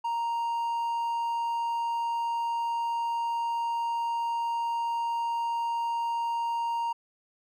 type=tone; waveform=triangle; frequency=932.3 Hz; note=A#5; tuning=in tune; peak=-25 dBFS; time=0.04-6.93 s; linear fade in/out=10 ms; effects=none

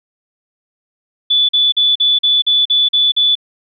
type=tone bursts; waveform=sine; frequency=3467 Hz; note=A7; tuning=26 cents flat; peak=-9 dBFS; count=9; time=1.3-3.354 s; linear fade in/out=10 ms; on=190 ms; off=43 ms; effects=none

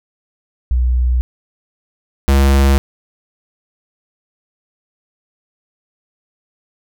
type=tone pair in turn; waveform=sine / square; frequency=61.74 / 68.47 Hz; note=B1 / C#2; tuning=0 / -21 cents; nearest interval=major second; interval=179 cents; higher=second; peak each=-11 / -9 dBFS; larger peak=second; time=0.71-1.21 / 2.28-2.78 s; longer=neither; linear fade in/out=0 ms; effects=none

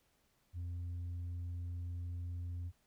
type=tone; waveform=sine; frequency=87.31 Hz; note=F2; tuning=in tune; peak=-36 dBFS; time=0.53-2.72 s; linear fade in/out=50 ms; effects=tanh soft clip ceiling -38 dBFS + pink hiss -75 dBFS RMS until 2.86 s

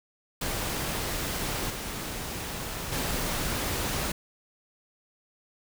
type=noise with level steps; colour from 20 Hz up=pink; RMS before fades=-31 / -35 / -30 dBFS; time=0.41-4.12 s; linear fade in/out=5 ms; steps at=1.7 / 2.92 s; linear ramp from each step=5 ms; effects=none

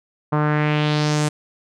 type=tone with low-pass filter sweep; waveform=sawtooth; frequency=150.4 Hz; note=D3; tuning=42 cents sharp; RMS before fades=-19 dBFS; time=0.32-1.29 s; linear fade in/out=10 ms; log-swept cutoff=1100 to 8600 Hz; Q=2.3; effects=none

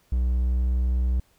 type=tone with pitch glide; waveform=triangle; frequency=61.74 to 62.28 Hz; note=B1 to B1; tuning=0 to +15 cents; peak=-18 dBFS; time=0.12-1.2 s; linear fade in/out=5 ms; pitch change=+15 cents; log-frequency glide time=0.27-0.68 s; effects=pink hiss -63 dBFS RMS until 1.38 s

